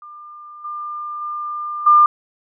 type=tone with level steps; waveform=sine; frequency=1199 Hz; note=D6; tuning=36 cents sharp; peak=-35 / -25 / -23 / -7 dBFS; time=0.02-2.06 s; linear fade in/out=2 ms; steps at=0.64 / 1.21 / 1.86 s; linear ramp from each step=10 ms; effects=none